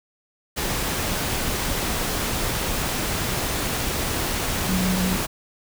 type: tone in noise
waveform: sine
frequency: 185 Hz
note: F#3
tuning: in tune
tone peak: -21 dBFS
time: 4.67-5.17 s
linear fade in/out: 20 ms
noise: pink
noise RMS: -25 dBFS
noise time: 0.56-5.27 s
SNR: +1 dB
effects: none